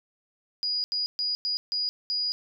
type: tone bursts at uneven times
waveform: sine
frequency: 4902 Hz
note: D#8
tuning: 27 cents flat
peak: -25 dBFS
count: 6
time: 0.63-0.84 / 0.92-1.06 / 1.19-1.35 / 1.45-1.57 / 1.72-1.89 / 2.1-2.32 s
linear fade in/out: 0 ms
effects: none